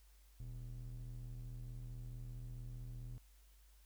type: ring-modulated tone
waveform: triangle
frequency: 79 Hz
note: D#2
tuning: 27 cents sharp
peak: -40 dBFS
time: 0.4-3.18 s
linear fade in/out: 0 ms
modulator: 42.3 Hz
effects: added 50 Hz sine -62 dBFS peak until 3.85 s + white hiss -72 dBFS RMS until 3.85 s